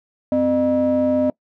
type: ring-modulated tone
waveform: triangle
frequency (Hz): 174.61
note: F3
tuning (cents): 0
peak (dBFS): -10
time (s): 0.32-1.3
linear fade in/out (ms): 2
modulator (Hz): 433
effects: noise-tail reverb RT60 0.1 s tail -23 dB re dry